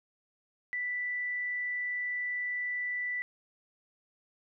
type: tone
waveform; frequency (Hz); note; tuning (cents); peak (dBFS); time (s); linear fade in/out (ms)
sine; 1975.5; B6; 0; -31; 0.73-3.22; 0
effects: none